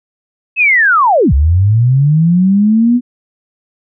sine linear two-way sweep, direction down then up, 2637 to 64.8 to 249.2 Hz, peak -6 dBFS, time 0.56-3.01 s, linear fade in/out 50 ms, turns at 1.33 s, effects none

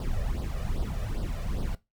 brown noise with flanger, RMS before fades -30 dBFS, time 0-1.75 s, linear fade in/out 2 ms, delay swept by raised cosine 0.21 to 1.71 ms, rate 2.5 Hz, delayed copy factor +0.8, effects noise-tail reverb RT60 0.2 s tail -17 dB re dry

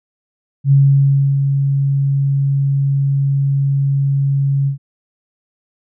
sine tone with ADSR envelope, 138.59 Hz, C#3, in tune, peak -6 dBFS, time 0.64-4.78 s, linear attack 75 ms, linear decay 660 ms, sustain -6 dB, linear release 110 ms, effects none

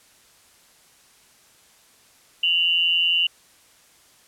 sine tone pair together, 2789 / 2960 Hz, F7 / F#7, -3 / 0 cents, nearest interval minor second, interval 103 cents, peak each -20 dBFS, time 2.43-3.27 s, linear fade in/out 5 ms, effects white hiss -55 dBFS RMS until 4.27 s + low-pass 11000 Hz 12 dB/octave

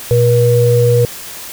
sine tone pair together, 120 / 480 Hz, B2 / B4, -49 / -49 cents, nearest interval 2 octaves, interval 2400 cents, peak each -10 dBFS, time 0.11-1.05 s, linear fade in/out 0 ms, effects white hiss -29 dBFS RMS until 1.52 s

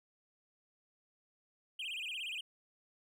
triangle tone with vibrato, 2794 Hz, F7, in tune, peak -37 dBFS, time 1.79-2.41 s, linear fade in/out 5 ms, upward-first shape sine, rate 17 Hz, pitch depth 250 cents each way, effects none

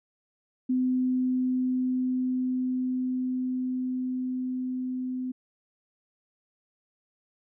sine tone with level ramp, 254.8 Hz, C4, 46 cents flat, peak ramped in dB -22 to -29 dBFS, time 0.69-5.32 s, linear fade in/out 10 ms, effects none

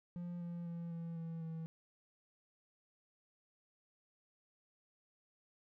triangle tone with pitch steps, 174.61 / 172.11 / 169.64 / 167.21 / 164.81 / 162.45 Hz, F3 / F3 / E3 / E3 / E3 / E3, 0 / -25 / +50 / +25 / 0 / -25 cents, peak -39 dBFS, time 0.16-1.66 s, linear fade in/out 0 ms, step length 250 ms, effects none

